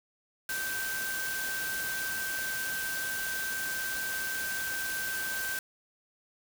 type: tone in noise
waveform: sine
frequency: 1556 Hz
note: G6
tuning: 13 cents flat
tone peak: -33 dBFS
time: 0.49-5.59 s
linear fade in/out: 2 ms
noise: white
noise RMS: -37 dBFS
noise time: 0.49-5.59 s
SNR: +1 dB
effects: none